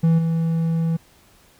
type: tone with level steps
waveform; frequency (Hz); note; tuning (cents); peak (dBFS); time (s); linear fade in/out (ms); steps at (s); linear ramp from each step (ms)
triangle; 164.3; E3; -5; -11 / -16; 0.03-0.97; 10; 0.18; 10
effects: pink hiss -54 dBFS RMS until 1.59 s